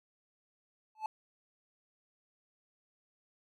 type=tone with exponential growth; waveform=triangle; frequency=869 Hz; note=A5; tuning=22 cents flat; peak=-27 dBFS; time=0.95-1.06 s; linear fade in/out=2 ms; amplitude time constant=23 ms; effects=none